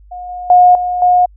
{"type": "tone with level steps", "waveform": "sine", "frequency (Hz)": 720, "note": "F#5", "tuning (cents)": -47, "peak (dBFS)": [-24, -22, -3, -14, -6], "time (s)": [0.11, 1.26], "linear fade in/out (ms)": 10, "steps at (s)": [0.29, 0.5, 0.75, 1.02], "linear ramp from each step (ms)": 2, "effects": ["added 50 Hz sine -39 dBFS peak until 1.36 s"]}